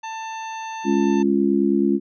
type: harmonic tone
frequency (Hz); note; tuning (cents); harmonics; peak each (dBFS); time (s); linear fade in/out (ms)
890; A5; +20; 1 / 2 / 3 / 4 / 5 / 7; -29 / -39 / -39 / -45 / -50 / -44; 0.03-1.23; 10
type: chord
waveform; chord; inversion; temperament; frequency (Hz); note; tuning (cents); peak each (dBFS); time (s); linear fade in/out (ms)
sine; Db major; second; just; 207.9 / 277.2 / 346.5; Ab3 / Db4 / F4; +2 / 0 / -14; -20; 0.84-2; 50
effects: none